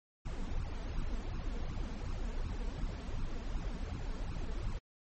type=noise with flanger; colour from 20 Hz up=brown; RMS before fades=-37 dBFS; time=0.25-4.79 s; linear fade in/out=10 ms; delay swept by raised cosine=0.74 to 4.54 ms; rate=2.7 Hz; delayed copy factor=+0.9; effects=MP3 32 kbps